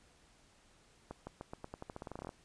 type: accelerating click train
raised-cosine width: 1 ms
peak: -29 dBFS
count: 18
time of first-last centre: 1.11-2.292 s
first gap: 160 ms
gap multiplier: 0.88
effects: pink hiss -66 dBFS RMS until 2.44 s + resampled to 22050 Hz